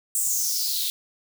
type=noise with high-pass filter sweep; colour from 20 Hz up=blue; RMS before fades=-25 dBFS; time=0.15-0.9 s; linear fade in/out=0 ms; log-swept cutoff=8300 to 3500 Hz; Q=5; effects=none